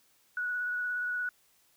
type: tone with vibrato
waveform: sine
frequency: 1469 Hz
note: F#6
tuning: 13 cents flat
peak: -30 dBFS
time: 0.37-1.29 s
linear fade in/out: 2 ms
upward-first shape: square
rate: 17 Hz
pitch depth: 10 cents each way
effects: white hiss -67 dBFS RMS until 1.76 s